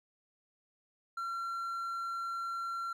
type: tone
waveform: triangle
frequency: 1365 Hz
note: F6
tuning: 40 cents flat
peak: -33 dBFS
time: 1.17-2.93 s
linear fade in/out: 5 ms
effects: none